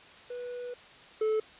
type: tone pair in turn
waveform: triangle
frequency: 490 / 434.8 Hz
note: B4 / A4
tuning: -14 / -21 cents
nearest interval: major second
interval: 207 cents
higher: first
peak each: -34 / -23 dBFS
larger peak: second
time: 0.3-0.74 / 1.21-1.4 s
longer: first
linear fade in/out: 5 ms
effects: white hiss -52 dBFS RMS until 1.59 s + resampled to 8000 Hz